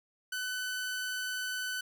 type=tone; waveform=sawtooth; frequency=1504 Hz; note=F#6; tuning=28 cents sharp; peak=-30 dBFS; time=0.32-1.81 s; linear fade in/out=5 ms; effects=none